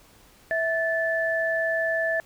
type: tone pair together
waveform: sine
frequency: 654.4 / 1747 Hz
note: E5 / A6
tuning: -13 / -13 cents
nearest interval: octave + perfect fourth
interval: 1700 cents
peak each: -25 dBFS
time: 0.51-2.2 s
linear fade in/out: 0 ms
effects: pink hiss -55 dBFS RMS until 2.25 s